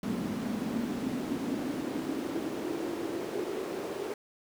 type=noise with high-pass filter sweep; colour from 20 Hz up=brown; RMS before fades=-34 dBFS; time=0.03-4.14 s; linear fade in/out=2 ms; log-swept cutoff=210 to 400 Hz; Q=4.2; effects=none